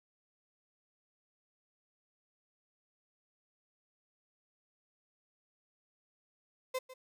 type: tone with echo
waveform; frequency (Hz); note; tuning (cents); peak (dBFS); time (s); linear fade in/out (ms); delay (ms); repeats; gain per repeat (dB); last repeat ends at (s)
35% pulse; 516; C5; -24; -31; 6.74-6.79; 10; 150; 1; -15; 6.94
effects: none